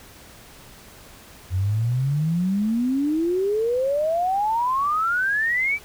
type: exponential sweep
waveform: sine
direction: up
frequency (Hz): 88.8 to 2349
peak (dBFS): -19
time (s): 1.5-5.79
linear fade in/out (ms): 50
effects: pink hiss -46 dBFS RMS until 5.84 s